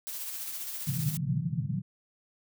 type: noise with tremolo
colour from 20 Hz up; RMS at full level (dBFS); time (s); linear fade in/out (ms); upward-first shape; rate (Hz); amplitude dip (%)
blue; -36; 0.07-1.17; 0; sine; 15; 35
type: band-pass noise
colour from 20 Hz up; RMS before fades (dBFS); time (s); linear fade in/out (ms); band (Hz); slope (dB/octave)
white; -31; 0.87-1.82; 5; 120 to 170; 48
effects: none